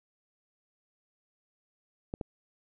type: clicks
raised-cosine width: 2 ms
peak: -21 dBFS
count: 2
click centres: 2.139 / 2.212 s
effects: none